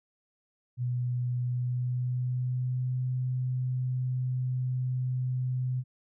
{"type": "tone with pitch glide", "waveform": "sine", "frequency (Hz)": [123.47, 127.23], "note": ["B2", "C3"], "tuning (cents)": [0, -48], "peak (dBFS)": -27, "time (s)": [0.77, 5.84], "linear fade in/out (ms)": 50, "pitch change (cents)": 52, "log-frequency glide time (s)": [1.42, 3.03], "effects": []}